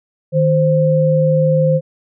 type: tone pair together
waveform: sine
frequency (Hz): 155.56 / 522.8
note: D#3 / C5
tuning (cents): 0 / -1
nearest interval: octave + major sixth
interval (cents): 2099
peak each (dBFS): -13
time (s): 0.32-1.81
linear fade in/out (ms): 50
effects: none